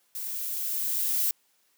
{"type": "noise with level ramp", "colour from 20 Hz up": "violet", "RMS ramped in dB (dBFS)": [-35, -25], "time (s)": [0.15, 1.31], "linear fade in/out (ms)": 2, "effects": ["white hiss -68 dBFS RMS until 1.77 s", "high-pass 200 Hz 12 dB/octave"]}